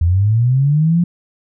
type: linear sweep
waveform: sine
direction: up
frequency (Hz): 80.5 to 176.4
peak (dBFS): -10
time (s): 0.01-1.04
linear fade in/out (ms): 5
effects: none